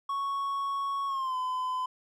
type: tone with pitch glide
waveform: triangle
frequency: 1108.7 to 1016.7 Hz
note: C#6 to B5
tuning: 0 to +50 cents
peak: -27 dBFS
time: 0.09-1.86 s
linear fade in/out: 5 ms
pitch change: -150 cents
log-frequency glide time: 1.07-1.36 s
effects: none